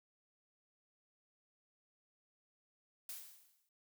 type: noise with exponential decay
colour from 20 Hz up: blue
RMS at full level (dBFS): -44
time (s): 3.09-3.69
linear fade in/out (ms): 2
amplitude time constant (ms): 130
effects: none